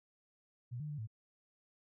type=tone with pitch steps; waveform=sine; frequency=121.3 / 150.7 / 147.7 / 109.8 Hz; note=B2 / D3 / D3 / A2; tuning=-31 / +45 / +10 / -3 cents; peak=-39 dBFS; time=0.71-1.074 s; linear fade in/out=20 ms; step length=91 ms; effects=none